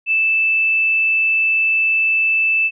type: tone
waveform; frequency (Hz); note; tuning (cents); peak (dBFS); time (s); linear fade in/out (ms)
sine; 2637; E7; 0; -13; 0.06-2.71; 50
effects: none